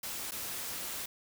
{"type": "noise with dropouts", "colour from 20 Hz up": "white", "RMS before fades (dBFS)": -39, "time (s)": [0.03, 1.06], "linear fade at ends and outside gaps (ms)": 5, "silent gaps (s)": [0.31, 0.318], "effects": []}